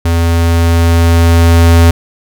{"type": "tone with level ramp", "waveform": "square", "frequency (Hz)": 84, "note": "E2", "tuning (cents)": 33, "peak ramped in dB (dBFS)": [-9, -3], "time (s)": [0.05, 1.91], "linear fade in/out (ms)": 5, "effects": []}